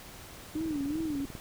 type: tone with vibrato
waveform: sine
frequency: 299.9 Hz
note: D4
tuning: 36 cents sharp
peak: -30 dBFS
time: 0.55-1.25 s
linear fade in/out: 5 ms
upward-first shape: sine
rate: 2.7 Hz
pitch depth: 140 cents each way
type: click train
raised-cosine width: 3 ms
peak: -29 dBFS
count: 17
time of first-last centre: 0.56-1.352 s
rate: 20.2 Hz
effects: pink hiss -48 dBFS RMS until 1.4 s